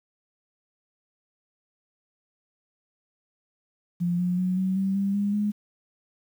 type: tone with pitch steps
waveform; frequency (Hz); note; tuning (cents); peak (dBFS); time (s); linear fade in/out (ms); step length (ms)
sine; 174.61 / 179 / 183.5 / 188.12 / 192.85 / 197.7 / 202.7 / 207.8; F3 / F3 / F#3 / F#3 / G3 / G3 / G#3 / G#3; 0 / +43 / -14 / +29 / -28 / +15 / -42 / +1; -22; 4-5.52; 20; 190
effects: 9-bit